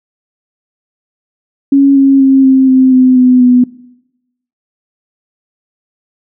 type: tone with pitch steps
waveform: sine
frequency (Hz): 276.9 / 272.6 / 268.4 / 264.2 / 260.2 / 256.1 / 252.2 / 248.3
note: C#4 / C#4 / C4 / C4 / C4 / C4 / B3 / B3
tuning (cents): -2 / -29 / +44 / +17 / -9 / -37 / +36 / +9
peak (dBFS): -3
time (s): 1.72-3.64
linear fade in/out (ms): 5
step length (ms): 240
effects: noise-tail reverb RT60 0.9 s tail -21 dB re dry